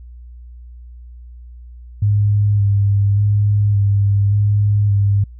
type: tone with vibrato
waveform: sine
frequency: 101.9 Hz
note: G#2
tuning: 32 cents flat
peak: -11 dBFS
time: 2.02-5.24 s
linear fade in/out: 5 ms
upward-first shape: square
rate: 0.87 Hz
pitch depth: 21 cents each way
effects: added 60 Hz sine -34 dBFS peak until 5.39 s